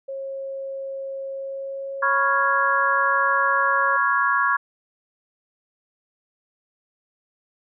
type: tone with pitch glide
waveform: sine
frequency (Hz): 542 to 549.9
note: C#5 to C#5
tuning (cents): -39 to -14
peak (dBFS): -28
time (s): 0.08-3.97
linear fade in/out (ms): 10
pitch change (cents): +25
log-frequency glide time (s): 1.31-2.4
type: chord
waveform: sine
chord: C# dominant seventh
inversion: third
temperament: equal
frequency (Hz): 987.8 / 1108.7 / 1396.9 / 1661.2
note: B5 / C#6 / E#6 / G#6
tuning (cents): 0 / 0 / 0 / 0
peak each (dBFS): -27 / -21 / -24 / -22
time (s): 2.02-4.57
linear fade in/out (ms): 10
effects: none